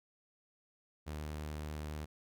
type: tone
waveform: sawtooth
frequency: 75.8 Hz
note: D#2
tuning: 45 cents flat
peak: -36 dBFS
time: 1.06-2.06 s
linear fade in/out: 20 ms
effects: none